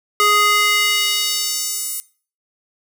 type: tone with high-pass filter sweep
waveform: square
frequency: 415.3 Hz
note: G#4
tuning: in tune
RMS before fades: -18 dBFS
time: 0.2-2 s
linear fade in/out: 0 ms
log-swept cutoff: 950 to 10000 Hz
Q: 1.4
effects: noise-tail reverb RT60 0.4 s tail -20 dB re dry